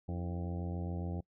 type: harmonic tone with a mistuned harmonic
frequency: 87.31 Hz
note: F2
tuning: in tune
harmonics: 1 / 2 / 3 / 4 / 5 / 6 / 7 / 8 / 9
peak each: -37 / -40 / -48 / -47 / -51 / -52 / -55 / -54 / -53 dBFS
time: 0.08-1.21 s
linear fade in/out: 10 ms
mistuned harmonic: 4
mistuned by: -73 cents
effects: noise-tail reverb RT60 0.1 s tail -24 dB re dry